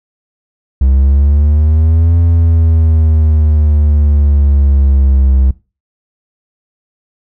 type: exponential two-way sweep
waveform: triangle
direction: up then down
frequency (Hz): 65.41 to 84.8 to 65.41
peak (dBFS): -4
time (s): 0.81-5.51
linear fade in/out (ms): 5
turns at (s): 2.17
effects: noise-tail reverb RT60 0.3 s tail -20 dB re dry